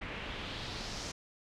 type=noise with low-pass filter sweep; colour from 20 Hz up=pink; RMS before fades=-41 dBFS; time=0.01-1.12 s; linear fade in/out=10 ms; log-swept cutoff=2300 to 6200 Hz; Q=2.2; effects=none